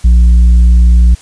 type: tone with tanh clipping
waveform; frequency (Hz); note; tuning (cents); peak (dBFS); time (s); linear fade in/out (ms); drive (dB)
sine; 59.3; A#1; +30; -3; 0.04-1.15; 10; 4
effects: white hiss -38 dBFS RMS until 1.21 s + resampled to 22050 Hz